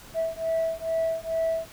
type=beating tone pair; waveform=sine; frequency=652 / 654.3 Hz; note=E5 / E5; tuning=-19 / -13 cents; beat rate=2.3 Hz; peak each=-26 dBFS; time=0.14-1.68 s; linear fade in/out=50 ms; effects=tanh soft clip ceiling -20 dBFS + pink hiss -47 dBFS RMS until 1.72 s